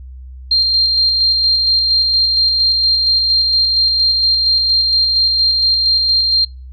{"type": "tone with tremolo", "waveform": "sine", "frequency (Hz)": 4186, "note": "C8", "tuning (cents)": 0, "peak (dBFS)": -9, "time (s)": [0.51, 6.45], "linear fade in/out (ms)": 5, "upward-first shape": "square", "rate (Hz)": 4.3, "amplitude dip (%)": 25, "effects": ["noise-tail reverb RT60 0.3 s tail -26 dB re dry", "added 64 Hz sine -30 dBFS peak until 6.72 s"]}